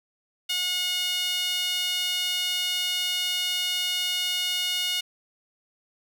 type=tone with high-pass filter; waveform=sawtooth; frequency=724 Hz; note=F#5; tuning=38 cents flat; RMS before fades=-27 dBFS; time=0.49-5.01 s; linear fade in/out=10 ms; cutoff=3000 Hz; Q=3.4; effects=none